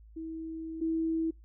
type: tone pair in turn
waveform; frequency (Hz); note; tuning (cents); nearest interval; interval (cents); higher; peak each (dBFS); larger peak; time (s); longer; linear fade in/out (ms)
sine; 322.8 / 324.7; E4 / E4; -36 / -26; unison; 10; second; -36 / -27; second; 0.16-0.81 / 0.81-1.31; first; 10
effects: noise-tail reverb RT60 0.2 s tail -26 dB re dry + added 54 Hz sine -51 dBFS peak until 1.44 s